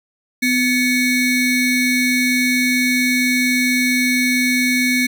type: ring-modulated tone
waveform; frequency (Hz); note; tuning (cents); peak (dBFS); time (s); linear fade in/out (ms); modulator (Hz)
square; 987.8; B5; 0; -12; 0.42-5.07; 10; 1240
effects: none